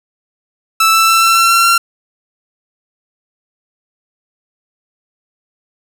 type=tone with pitch steps; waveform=sawtooth; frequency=1318.5 / 1326.9 / 1335.4 / 1343.9 / 1352.4 / 1361.1 / 1369.7 Hz; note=E6 / E6 / E6 / E6 / E6 / F6 / F6; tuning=0 / +11 / +22 / +33 / +44 / -45 / -34 cents; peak=-4 dBFS; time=0.8-1.78 s; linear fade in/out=5 ms; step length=140 ms; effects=none